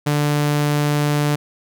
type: tone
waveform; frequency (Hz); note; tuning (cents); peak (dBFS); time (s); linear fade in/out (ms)
sawtooth; 147.2; D3; +4; -12; 0.06-1.36; 10
effects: none